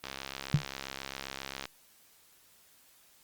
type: click train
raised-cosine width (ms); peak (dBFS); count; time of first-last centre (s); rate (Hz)
0.2; -20; 110; 0.04-1.655; 67.5
type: tone with exponential decay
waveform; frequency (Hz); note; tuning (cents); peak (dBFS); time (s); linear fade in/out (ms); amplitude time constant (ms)
sine; 146.83; D3; 0; -17; 0.54-0.65; 2; 22
effects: white hiss -62 dBFS RMS until 3.23 s + Opus 32 kbps